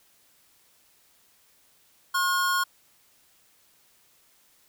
square tone pair together, 1076 / 1436.3 Hz, C6 / F6, +48 / +48 cents, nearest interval perfect fourth, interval 500 cents, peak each -26 dBFS, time 2.14-2.64 s, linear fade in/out 10 ms, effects white hiss -62 dBFS RMS until 4.68 s

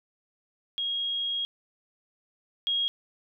sine tone pair in turn, 3277 / 3277 Hz, G#7 / G#7, -24 / -24 cents, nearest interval unison, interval 0 cents, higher neither, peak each -27 / -24 dBFS, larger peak second, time 0.78-1.45 / 2.67-2.88 s, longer first, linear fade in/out 0 ms, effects none

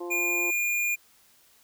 harmonic tone, 174.61 Hz, F3, in tune, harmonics 2 / 3 / 4 / 5 / 6, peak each -33 / -43 / -44 / -45 / -44 dBFS, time 0-0.51 s, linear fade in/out 10 ms
square tone, 2420 Hz, D#7, 49 cents flat, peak -25 dBFS, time 0.1-0.96 s, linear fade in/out 20 ms
effects white hiss -60 dBFS RMS until 1.63 s

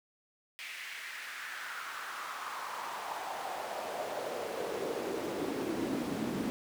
brown noise with high-pass filter sweep, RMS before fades -38 dBFS, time 0.59-6.5 s, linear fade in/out 0 ms, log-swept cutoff 2300 to 230 Hz, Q 2.9, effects none

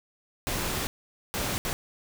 pink noise bursts at uneven times, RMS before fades -30 dBFS, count 3, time 0.47-0.87 / 1.34-1.58 / 1.65-1.73 s, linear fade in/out 0 ms, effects none

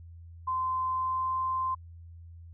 sine tone with pitch glide, 1034 to 1041.2 Hz, C6 to C6, -21 to -9 cents, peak -27 dBFS, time 0.47-1.75 s, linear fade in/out 10 ms, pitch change +12 cents, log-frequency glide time 0.89-1.38 s, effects added 84 Hz sine -45 dBFS peak until 2.53 s

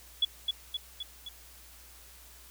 sine tone with echo, 3394 Hz, G#7, 37 cents sharp, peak -22 dBFS, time 0.22-0.25 s, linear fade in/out 5 ms, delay 260 ms, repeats 4, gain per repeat -4 dB, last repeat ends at 1.29 s, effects added 60 Hz sine -56 dBFS peak until 2.5 s + white hiss -54 dBFS RMS until 2.5 s

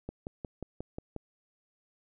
click train, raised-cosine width 2 ms, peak -24 dBFS, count 7, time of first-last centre 0.09-1.163 s, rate 5.59 Hz, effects none

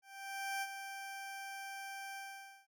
20% pulse tone with ADSR envelope, 784 Hz, G5, in tune, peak -31 dBFS, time 0.02-2.67 s, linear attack 600 ms, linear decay 43 ms, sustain -8 dB, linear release 500 ms, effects noise-tail reverb RT60 0.1 s tail -26 dB re dry

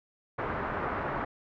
white low-pass noise, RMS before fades -33 dBFS, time 0.38-1.25 s, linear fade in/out 10 ms, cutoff 1500 Hz, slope 24 dB/octave, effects none

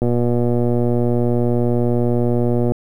click train, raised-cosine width 2 ms, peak -6 dBFS, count 325, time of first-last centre 0.02-2.72 s, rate 120 Hz, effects 8-bit

